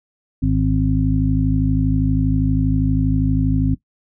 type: harmonic tone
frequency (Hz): 52.5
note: G#1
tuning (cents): +19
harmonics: 1 / 2 / 3 / 5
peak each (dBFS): -20 / -20 / -21 / -19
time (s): 0.42-3.75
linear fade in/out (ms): 10
effects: noise-tail reverb RT60 0.1 s tail -18 dB re dry